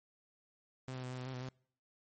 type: tone with pitch steps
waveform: sawtooth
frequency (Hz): 129.8 / 128.3 / 126.2 / 127.7 / 126.3 / 131 / 125.5 / 129.6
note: C3 / C3 / B2 / C3 / B2 / C3 / B2 / C3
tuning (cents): -13 / -34 / +38 / -42 / +39 / +2 / +28 / -16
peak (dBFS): -37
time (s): 0.88-1.488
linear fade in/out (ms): 0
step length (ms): 76
effects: noise-tail reverb RT60 0.6 s tail -26 dB re dry + MP3 32 kbps